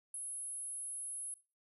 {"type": "tone", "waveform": "sine", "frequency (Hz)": 10630, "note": "E9", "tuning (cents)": 13, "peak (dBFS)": -40, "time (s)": [0.14, 1.34], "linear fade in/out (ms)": 2, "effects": ["noise-tail reverb RT60 0.3 s tail -17 dB re dry"]}